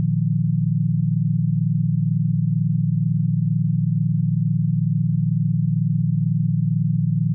sine chord, Bb suspended fourth, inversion none, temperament equal with one note detuned, 116.54 / 152.45 / 174.61 Hz, Bb2 / Eb3 / F3, 0 / -35 / 0 cents, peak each -22 / -20 / -22 dBFS, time 0-7.34 s, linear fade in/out 0 ms, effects none

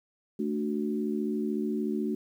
sine chord, D major, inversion second, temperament equal, 220 / 293.7 / 370 Hz, A3 / D4 / F#4, 0 / 0 / 0 cents, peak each -30 / -33 / -33 dBFS, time 0.39-2.15 s, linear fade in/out 5 ms, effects 10-bit

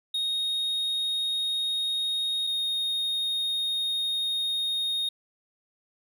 triangle tone pair in turn, 3729 / 3711 Hz, A#7 / A#7, 0 / -9 cents, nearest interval unison, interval 9 cents, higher first, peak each -24 dBFS, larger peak neither, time 0.14-2.47 / 2.47-5.09 s, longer second, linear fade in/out 5 ms, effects none

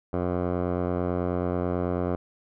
10% pulse tone with low-pass filter, 89.2 Hz, F2, 37 cents sharp, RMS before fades -27 dBFS, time 0.13-2.16 s, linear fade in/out 5 ms, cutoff 880 Hz, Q 1.8, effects none

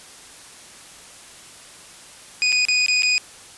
25% pulse tone with dropouts, 2483 Hz, D#7, 4 cents flat, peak -12 dBFS, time 2.42-3.18 s, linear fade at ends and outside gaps 0 ms, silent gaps 2.521-2.526 / 2.652-2.685 / 2.862-2.883 / 3.022-3.032 s, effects white hiss -43 dBFS RMS until 3.57 s + resampled to 24000 Hz

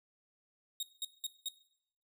sawtooth tone bursts, 3748 Hz, A#7, 9 cents sharp, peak -32 dBFS, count 4, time 0.8-1.486 s, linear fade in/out 2 ms, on 29 ms, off 190 ms, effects noise-tail reverb RT60 0.7 s tail -18 dB re dry

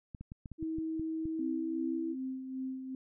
clicks, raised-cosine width 5 ms, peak -31 dBFS, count 9, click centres 0.148 / 0.21 / 0.319 / 0.458 / 0.517 / 0.627 / 0.785 / 0.996 / 1.255 s
sine tone with pitch glide, 320.3 to 327.8 Hz, E4 to E4, -50 to -10 cents, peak -33 dBFS, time 0.58-2.16 s, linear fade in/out 50 ms, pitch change +40 cents, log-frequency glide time 1.25-1.95 s
sine tone with tremolo, 261.6 Hz, C4, in tune, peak -34 dBFS, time 1.39-2.95 s, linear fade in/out 2 ms, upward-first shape sine, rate 2.6 Hz, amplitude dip 50%
effects none

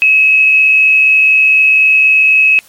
sine tone with amplitude modulation, 2571 Hz, E7, 44 cents flat, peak -3 dBFS, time 0.02-2.59 s, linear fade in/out 0 ms, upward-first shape sine, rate 144 Hz, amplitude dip 35%, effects white hiss -43 dBFS RMS until 2.68 s + MP3 64 kbps

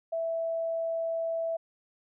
sine tone, 659.3 Hz, E5, in tune, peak -28 dBFS, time 0.12-1.57 s, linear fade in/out 10 ms, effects none

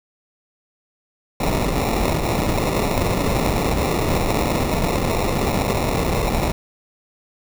pink noise with sample-and-hold, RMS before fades -20 dBFS, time 1.4-6.52 s, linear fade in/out 5 ms, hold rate 1575 Hz, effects none

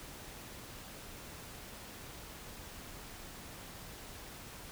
silence, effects pink hiss -49 dBFS RMS until 4.71 s

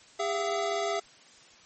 square tone cluster, 403.4 / 678 / 759 / 1295 Hz, G4 / E5 / F#5 / E6, +50 / +49 / +44 / -31 cents, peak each -33 / -31 / -39 / -38 dBFS, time 0.19-1 s, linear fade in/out 10 ms, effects white hiss -55 dBFS RMS until 1.65 s + MP3 32 kbps

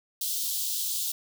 white high-pass noise, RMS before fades -30 dBFS, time 0.21-1.12 s, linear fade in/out 5 ms, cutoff 3200 Hz, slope 48 dB/octave, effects none

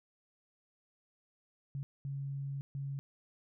sine tone bursts at uneven times, 138.59 Hz, C#3, in tune, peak -36 dBFS, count 3, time 1.75-1.83 / 2.05-2.61 / 2.75-2.99 s, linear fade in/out 0 ms, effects none

